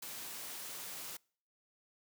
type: high-pass noise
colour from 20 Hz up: white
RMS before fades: -45 dBFS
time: 0.02-1.17 s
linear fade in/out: 5 ms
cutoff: 130 Hz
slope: 12 dB/octave
effects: noise-tail reverb RT60 0.5 s tail -26 dB re dry